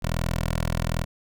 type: tone with notch filter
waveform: 10% pulse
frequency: 41.2 Hz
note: E1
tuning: in tune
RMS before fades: -26 dBFS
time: 0.02-1.05 s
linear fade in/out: 20 ms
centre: 280 Hz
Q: 1.5
effects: none